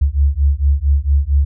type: beating tone pair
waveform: sine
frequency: 68.5 / 72.9 Hz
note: C#2 / D2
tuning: -20 / -12 cents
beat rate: 4.4 Hz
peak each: -14 dBFS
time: 0.01-1.45 s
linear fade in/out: 10 ms
effects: none